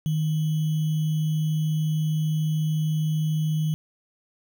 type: tone with sample-and-hold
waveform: sine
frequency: 155.56 Hz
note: D#3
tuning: in tune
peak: -21 dBFS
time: 0.06-3.74 s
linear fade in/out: 0 ms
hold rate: 3150 Hz
effects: none